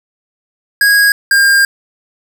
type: tone pair in turn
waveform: square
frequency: 1646 / 1605.6 Hz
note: G#6 / G6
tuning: -16 / +41 cents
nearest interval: unison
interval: 43 cents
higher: first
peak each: -7 dBFS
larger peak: neither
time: 0.81-1.12 / 1.31-1.65 s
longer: second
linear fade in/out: 2 ms
effects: none